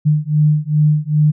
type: beating tone pair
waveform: sine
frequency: 150 / 152.5 Hz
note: D3 / D#3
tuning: +37 / -34 cents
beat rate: 2.5 Hz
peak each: -14 dBFS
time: 0.05-1.32 s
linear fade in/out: 20 ms
effects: none